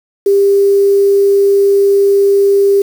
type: tone with quantisation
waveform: sine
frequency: 398.2 Hz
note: G4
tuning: 27 cents sharp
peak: -6 dBFS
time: 0.26-2.82 s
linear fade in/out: 5 ms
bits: 5
effects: none